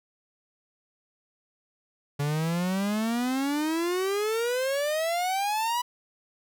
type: exponential sweep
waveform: 45% pulse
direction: up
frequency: 141.4 to 987.8 Hz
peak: -25 dBFS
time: 2.19-5.82 s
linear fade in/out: 10 ms
effects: none